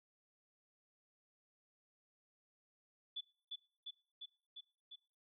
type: tone with echo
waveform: sine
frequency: 3462 Hz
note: A7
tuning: 29 cents flat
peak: -40 dBFS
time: 3.16-3.21 s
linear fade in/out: 10 ms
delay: 350 ms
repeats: 5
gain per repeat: -2 dB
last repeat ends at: 4.96 s
effects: noise-tail reverb RT60 0.5 s tail -22 dB re dry